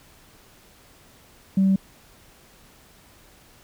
sine tone, 192.6 Hz, G3, 30 cents flat, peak -14 dBFS, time 1.57-1.76 s, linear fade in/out 5 ms, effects tanh soft clip ceiling -12 dBFS + pink hiss -53 dBFS RMS until 3.63 s

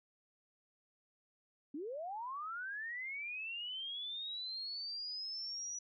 sine linear sweep, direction up, 265.8 to 5890 Hz, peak -40 dBFS, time 1.74-5.79 s, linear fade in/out 5 ms, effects none

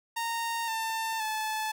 sawtooth tone with pitch steps, 924 / 895.6 / 868.1 Hz, A#5 / A5 / A5, -16 / +30 / -24 cents, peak -26 dBFS, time 0.16-1.72 s, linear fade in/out 10 ms, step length 520 ms, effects none

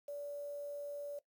sine tone with quantisation, 576 Hz, D5, 34 cents flat, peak -40 dBFS, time 0.08-1.19 s, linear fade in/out 5 ms, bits 10, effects noise-tail reverb RT60 0.1 s tail -17 dB re dry

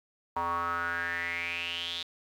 square tone with band-pass filter sweep, 85.5 Hz, F2, 36 cents flat, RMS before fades -33 dBFS, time 0.36-2.03 s, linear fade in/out 5 ms, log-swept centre 970 to 3700 Hz, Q 7.6, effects 10-bit

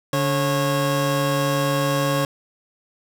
25% pulse tone pair together, 143.6 / 548.1 Hz, D3 / C#5, -39 / -20 cents, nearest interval octave + major seventh, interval 2319 cents, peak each -18 dBFS, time 0.13-2.25 s, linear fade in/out 2 ms, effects none

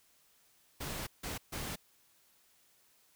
pink noise bursts at uneven times, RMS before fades -40 dBFS, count 3, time 0.8-1.07 / 1.23-1.38 / 1.52-1.76 s, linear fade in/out 10 ms, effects white hiss -68 dBFS RMS until 3.15 s

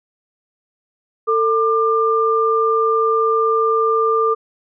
sine tone pair together, 447.5 / 1194.7 Hz, A4 / D6, +29 / +29 cents, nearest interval octave + perfect fourth, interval 1700 cents, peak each -16 dBFS, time 1.27-4.35 s, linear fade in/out 20 ms, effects none

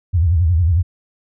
sine tone with vibrato, 84.6 Hz, E2, 45 cents sharp, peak -11 dBFS, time 0.13-0.83 s, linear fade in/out 20 ms, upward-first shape sine, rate 11 Hz, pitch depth 170 cents each way, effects none

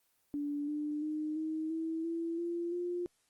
sine tone with pitch steps, 290 / 298.2 / 306.5 / 315.2 / 324 / 333.1 / 342.5 / 352.1 Hz, D4 / D4 / D#4 / D#4 / E4 / E4 / F4 / F4, -22 / +27 / -26 / +23 / -30 / +18 / -34 / +14 cents, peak -33 dBFS, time 0.34-3.06 s, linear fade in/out 0 ms, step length 340 ms, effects white hiss -74 dBFS RMS until 3.29 s + Opus 24 kbps

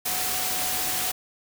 sine tone in noise, 740 Hz, F#5, in tune, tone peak -36 dBFS, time 0.05-1.12 s, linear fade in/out 10 ms, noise white, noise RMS -27 dBFS, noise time 0.05-1.12 s, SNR -12 dB, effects none

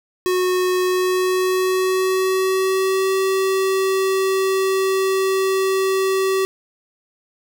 square tone with pitch glide, 366.1 to 383 Hz, F#4 to G4, -18 to -40 cents, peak -17 dBFS, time 0.26-6.45 s, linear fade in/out 0 ms, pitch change +78 cents, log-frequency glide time 0.82-3.14 s, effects none

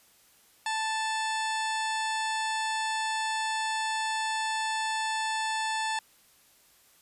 harmonic tone with a mistuned harmonic, 880 Hz, A5, in tune, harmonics 1 / 2 / 3 / 4 / 5 / 6 / 8 / 9 / 10, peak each -30 / -34 / -39 / -39 / -42 / -44 / -44 / -46 / -45 dBFS, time 0.66-5.99 s, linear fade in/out 2 ms, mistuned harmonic 8, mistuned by -38 cents, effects white hiss -61 dBFS RMS until 7.01 s + resampled to 32000 Hz

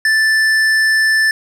sine tone with hard clipping, 1760 Hz, A6, in tune, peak -12 dBFS, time 0.05-1.31 s, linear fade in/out 2 ms, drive 10 dB, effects none

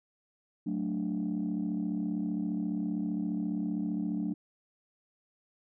sine chord, D major, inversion first, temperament equal, 185 / 220 / 293.7 Hz, F#3 / A3 / D4, 0 / 0 / 0 cents, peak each -33 dBFS, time 0.66-4.34 s, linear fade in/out 10 ms, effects tanh soft clip ceiling -24 dBFS

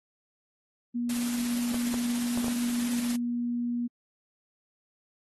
sine tone, 240 Hz, B3, 49 cents flat, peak -27 dBFS, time 0.94-3.88 s, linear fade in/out 20 ms
white noise with tremolo, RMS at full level -36 dBFS, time 1.09-3.16 s, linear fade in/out 5 ms, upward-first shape triangle, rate 17 Hz, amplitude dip 30%
clicks, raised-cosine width 1 ms, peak -22 dBFS, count 5, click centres 1.744 / 1.942 / 2.375 / 2.444 / 2.482 s
effects AAC 32 kbps

